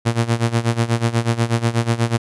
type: tone with tremolo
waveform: sawtooth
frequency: 116.3 Hz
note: A#2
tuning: 4 cents flat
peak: -9 dBFS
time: 0.05-2.18 s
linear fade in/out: 20 ms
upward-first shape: sine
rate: 8.2 Hz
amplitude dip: 85%
effects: resampled to 24000 Hz